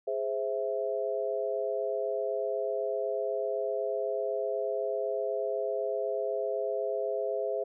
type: chord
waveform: sine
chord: Ab augmented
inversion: none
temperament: equal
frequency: 415.3 / 523.3 / 659.3 Hz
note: Ab4 / C5 / E5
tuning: 0 / 0 / 0 cents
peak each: -33 dBFS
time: 0.07-7.64 s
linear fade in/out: 10 ms
effects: none